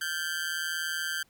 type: tone with amplitude modulation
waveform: sawtooth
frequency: 1568 Hz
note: G6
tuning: in tune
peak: -23 dBFS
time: 0.01-1.23 s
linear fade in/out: 5 ms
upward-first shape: sine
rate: 161 Hz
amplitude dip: 80%
effects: pink hiss -66 dBFS RMS until 1.29 s